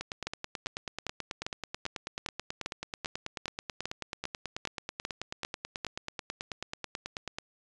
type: two click trains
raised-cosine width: 0.2 ms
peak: -18 / -16 dBFS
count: 69 / 15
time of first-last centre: 0.01-7.385 / 0.27-5.848 s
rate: 9.22 / 2.51 Hz
effects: resampled to 22050 Hz